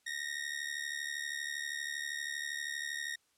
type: ring-modulated tone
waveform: sawtooth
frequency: 1864.7 Hz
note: A#6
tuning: in tune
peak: -30 dBFS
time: 0.06-3.16 s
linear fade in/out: 10 ms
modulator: 36.3 Hz
effects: white hiss -73 dBFS RMS until 3.37 s + low-pass 10000 Hz 12 dB/octave